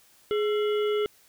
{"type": "harmonic tone with a mistuned harmonic", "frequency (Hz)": 420, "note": "G#4", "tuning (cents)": 19, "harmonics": [1, 3, 5, 7, 8], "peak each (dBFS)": [-23, -36, -40, -39, -44], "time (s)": [0.31, 1.06], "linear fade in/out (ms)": 0, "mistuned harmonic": 3, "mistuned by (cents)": 120, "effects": ["white hiss -59 dBFS RMS until 1.28 s"]}